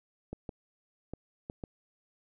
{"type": "clicks", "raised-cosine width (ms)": 2, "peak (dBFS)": -25, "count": 5, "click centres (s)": [0.33, 0.492, 1.136, 1.499, 1.638], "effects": []}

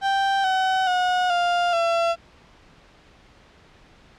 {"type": "tone with pitch steps", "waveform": "35% pulse", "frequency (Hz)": [784, 755.1, 727.3, 700.5, 674.7], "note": ["G5", "F#5", "F#5", "F5", "E5"], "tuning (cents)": [0, 35, -30, 5, 40], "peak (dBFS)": -17, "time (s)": [0.01, 2.16], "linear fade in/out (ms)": 50, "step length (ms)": 430, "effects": ["pink hiss -52 dBFS RMS until 4.18 s", "low-pass 4000 Hz 12 dB/octave"]}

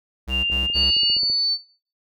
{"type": "tone bursts", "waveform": "square", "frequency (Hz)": 64.7, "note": "C2", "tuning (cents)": -19, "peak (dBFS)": -27, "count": 3, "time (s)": [0.27, 0.912], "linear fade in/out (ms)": 20, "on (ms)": 170, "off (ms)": 66}
{"type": "tone with pitch glide", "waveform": "sine", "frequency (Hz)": [2794, 2861], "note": ["F7", "F7"], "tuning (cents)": [0, 41], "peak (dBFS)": -20, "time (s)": [0.29, 1.19], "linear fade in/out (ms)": 50, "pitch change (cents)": 41, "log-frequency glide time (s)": [0.58, 1.01]}
{"type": "click train", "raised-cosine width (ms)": 2, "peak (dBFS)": -25, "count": 13, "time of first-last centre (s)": [0.5, 1.3], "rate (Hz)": 15}
{"type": "tone", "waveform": "sine", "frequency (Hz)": 4499, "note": "C#8", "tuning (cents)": 25, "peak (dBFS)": -18, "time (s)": [0.73, 1.58], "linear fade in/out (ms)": 50}
{"effects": ["noise-tail reverb RT60 0.4 s tail -17 dB re dry"]}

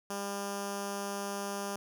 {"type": "tone with notch filter", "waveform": "5% pulse", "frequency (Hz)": 200, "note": "G3", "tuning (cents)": 35, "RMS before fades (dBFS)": -37, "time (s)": [0.1, 1.76], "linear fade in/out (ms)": 2, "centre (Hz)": 2100, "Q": 0.76, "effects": []}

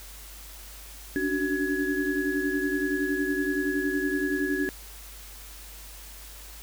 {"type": "tone cluster", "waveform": "sine", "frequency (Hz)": [283.5, 294.2, 374.4, 1679], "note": ["C#4", "D4", "F#4", "G#6"], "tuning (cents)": [39, 3, 20, 18], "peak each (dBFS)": -30, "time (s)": [1.16, 4.69], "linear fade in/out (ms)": 0, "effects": ["added 50 Hz sine -45 dBFS peak until 6.62 s", "white hiss -46 dBFS RMS until 6.62 s"]}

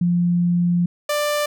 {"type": "tone pair in turn", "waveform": ["sine", "sawtooth"], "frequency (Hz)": [174.61, 591.1], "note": ["F3", "D5"], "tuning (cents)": [0, 11], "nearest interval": "octave + major sixth", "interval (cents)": 2111, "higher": "second", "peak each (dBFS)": -15, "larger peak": "neither", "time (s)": [[0.01, 0.86], [1.09, 1.46]], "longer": "first", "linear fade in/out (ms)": 5, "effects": []}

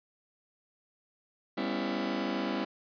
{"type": "chord", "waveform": "sawtooth", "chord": "C# half-diminished seventh", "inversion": "second", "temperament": "just", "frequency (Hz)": [199.57, 249.5, 277.2, 332.6], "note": ["G3", "B3", "C#4", "E4"], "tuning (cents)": [31, 18, 0, 16], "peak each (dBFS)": -32, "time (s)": [1.57, 2.65], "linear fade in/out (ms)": 10, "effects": ["resampled to 11025 Hz"]}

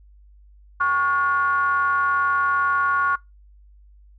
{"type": "ring-modulated tone", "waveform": "triangle", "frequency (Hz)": 161.1, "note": "E3", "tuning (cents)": -39, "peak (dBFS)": -12, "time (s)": [0.8, 3.16], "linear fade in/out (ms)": 10, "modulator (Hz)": 1270, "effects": ["noise-tail reverb RT60 0.2 s tail -24 dB re dry", "added 50 Hz sine -47 dBFS peak until 4.18 s"]}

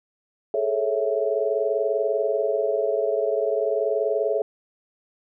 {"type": "chord", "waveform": "sine", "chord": "A major seventh", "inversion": "third", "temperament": "equal with one note detuned", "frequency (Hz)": [419.6, 440, 554.4, 659.3], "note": ["G#4", "A4", "C#5", "E5"], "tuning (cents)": [18, 0, 0, 0], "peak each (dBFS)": -26, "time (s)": [0.54, 4.42], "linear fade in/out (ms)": 2, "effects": []}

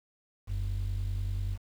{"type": "ring-modulated tone", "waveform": "triangle", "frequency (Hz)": 70, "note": "C#2", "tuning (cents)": 18, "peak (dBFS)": -23, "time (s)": [0.47, 1.58], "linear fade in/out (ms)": 50, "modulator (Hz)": 25.2, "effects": ["tanh soft clip ceiling -24 dBFS", "9-bit"]}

